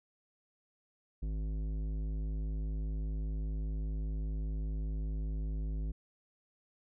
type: tone with tanh clipping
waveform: triangle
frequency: 52.5 Hz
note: G#1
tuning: 19 cents sharp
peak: -35 dBFS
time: 1.22-5.92 s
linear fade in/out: 10 ms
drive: 17 dB
effects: none